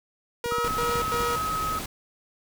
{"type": "tone bursts", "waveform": "sawtooth", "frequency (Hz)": 475.9, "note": "A#4", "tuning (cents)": 36, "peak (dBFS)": -23, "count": 3, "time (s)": [0.44, 1.358], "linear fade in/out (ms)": 2, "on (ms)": 240, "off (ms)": 99}
{"type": "click train", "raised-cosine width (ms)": 3, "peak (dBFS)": -23, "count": 13, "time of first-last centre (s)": [0.46, 1.205], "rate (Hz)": 16.1}
{"type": "tone with pitch glide", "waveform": "sine", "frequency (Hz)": [1284, 1275.1], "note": ["E6", "D#6"], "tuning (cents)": [-46, 42], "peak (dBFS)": -26, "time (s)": [0.51, 1.79], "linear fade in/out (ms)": 5, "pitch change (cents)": -12, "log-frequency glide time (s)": [1.04, 1.27]}
{"type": "noise", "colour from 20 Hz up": "pink", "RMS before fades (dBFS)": -34, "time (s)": [0.64, 1.86], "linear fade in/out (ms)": 5}
{"effects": []}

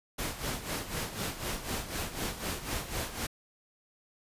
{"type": "noise with tremolo", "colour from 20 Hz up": "pink", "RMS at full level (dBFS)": -33, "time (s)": [0.18, 3.27], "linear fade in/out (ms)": 10, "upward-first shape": "sine", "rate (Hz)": 4, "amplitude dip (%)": 70, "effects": ["resampled to 32000 Hz"]}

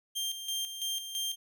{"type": "tone with tremolo", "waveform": "sawtooth", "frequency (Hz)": 3179, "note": "G7", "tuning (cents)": 24, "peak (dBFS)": -28, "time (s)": [0.15, 1.36], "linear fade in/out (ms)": 20, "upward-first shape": "square", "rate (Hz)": 3, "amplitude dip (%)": 60, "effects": []}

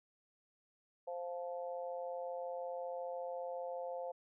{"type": "harmonic tone", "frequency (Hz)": 174.61, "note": "F3", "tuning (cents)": 0, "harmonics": [3, 4, 5], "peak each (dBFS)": [-41, -45, -50], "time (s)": [1.07, 4.12], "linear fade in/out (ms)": 10, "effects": []}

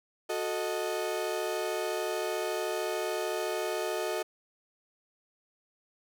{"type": "chord", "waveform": "35% pulse", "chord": "D# diminished", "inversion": "first", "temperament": "equal with one note detuned", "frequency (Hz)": [366.4, 440, 622.3], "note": ["F#4", "A4", "D#5"], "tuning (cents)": [-17, 0, 0], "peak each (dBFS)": -33, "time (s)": [0.29, 4.23], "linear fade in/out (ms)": 10, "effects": []}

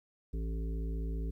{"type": "harmonic tone", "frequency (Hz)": 55, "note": "A1", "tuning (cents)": 0, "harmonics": [1, 3, 5, 7, 8], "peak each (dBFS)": [-33, -43, -47, -50, -51], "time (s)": [0.33, 1.31], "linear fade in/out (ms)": 10, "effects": ["12-bit"]}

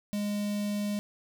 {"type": "tone with notch filter", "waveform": "square", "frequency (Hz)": 206, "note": "G#3", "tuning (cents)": -14, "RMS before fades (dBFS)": -31, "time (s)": [0.13, 0.99], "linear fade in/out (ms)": 0, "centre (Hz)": 1300, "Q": 0.8, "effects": []}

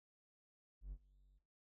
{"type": "tone with ADSR envelope", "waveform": "triangle", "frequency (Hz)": 47.55, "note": "F#1", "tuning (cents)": 48, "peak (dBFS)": -40, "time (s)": [0.81, 1.4], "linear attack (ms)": 110, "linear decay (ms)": 61, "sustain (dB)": -23, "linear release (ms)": 29, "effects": ["noise-tail reverb RT60 0.3 s tail -18 dB re dry"]}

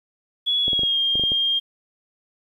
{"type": "tone with pitch glide", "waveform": "sine", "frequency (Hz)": [3378, 3214], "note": ["G#7", "G7"], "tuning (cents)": [29, 43], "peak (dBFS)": -18, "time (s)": [0.46, 1.6], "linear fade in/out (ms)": 20, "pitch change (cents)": -86, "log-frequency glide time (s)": [0.62, 0.99]}
{"type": "clicks", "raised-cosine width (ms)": 2, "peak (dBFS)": -18, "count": 8, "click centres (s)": [0.681, 0.732, 0.793, 0.834, 1.155, 1.196, 1.237, 1.319]}
{"effects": ["9-bit"]}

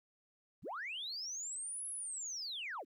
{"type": "linear two-way sweep", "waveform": "sine", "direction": "up then down", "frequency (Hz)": [41.2, 10900, 199], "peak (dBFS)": -39, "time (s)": [0.62, 2.85], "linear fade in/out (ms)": 50, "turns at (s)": 1.89, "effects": ["tanh soft clip ceiling -35 dBFS", "13-bit"]}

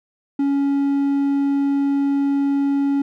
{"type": "tone", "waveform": "triangle", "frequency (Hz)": 279.5, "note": "C#4", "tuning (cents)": 14, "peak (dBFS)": -14, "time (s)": [0.39, 3.02], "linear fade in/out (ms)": 5, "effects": []}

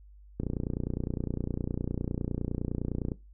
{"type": "click train", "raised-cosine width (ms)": 3, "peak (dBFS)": -18, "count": 82, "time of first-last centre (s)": [0.4, 3.118], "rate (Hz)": 29.8, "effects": ["noise-tail reverb RT60 0.2 s tail -17 dB re dry", "added 50 Hz sine -50 dBFS peak until 3.33 s"]}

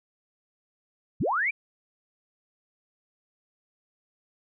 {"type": "linear sweep", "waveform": "sine", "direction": "up", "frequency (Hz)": [61.74, 2429], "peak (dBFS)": -23, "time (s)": [1.2, 1.51], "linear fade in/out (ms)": 10, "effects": []}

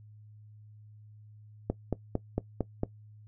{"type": "click train", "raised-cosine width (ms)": 2, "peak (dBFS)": -15, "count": 6, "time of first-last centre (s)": [1.7, 2.834], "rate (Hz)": 4.41, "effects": ["noise-tail reverb RT60 0.1 s tail -18 dB re dry", "added 106 Hz sine -50 dBFS peak until 3.27 s"]}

